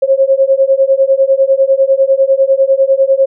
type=beating tone pair; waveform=sine; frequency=534 / 544 Hz; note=C5 / C#5; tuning=+35 / -33 cents; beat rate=10 Hz; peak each=-10 dBFS; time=0.02-3.26 s; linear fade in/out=10 ms; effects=none